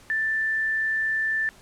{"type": "tone", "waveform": "sine", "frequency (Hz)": 1768, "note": "A6", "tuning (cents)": 8, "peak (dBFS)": -22, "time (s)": [0.1, 1.49], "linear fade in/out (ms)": 0, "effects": ["pink hiss -52 dBFS RMS until 1.61 s", "low-pass 11000 Hz 12 dB/octave"]}